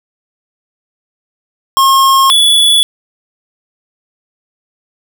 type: tone pair in turn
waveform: square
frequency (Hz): 1077 / 3425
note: C6 / A7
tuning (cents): +50 / -47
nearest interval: octave + minor sixth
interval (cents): 2003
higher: second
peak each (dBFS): -6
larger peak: neither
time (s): 1.77-2.3 / 2.3-2.83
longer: neither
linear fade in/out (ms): 0
effects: none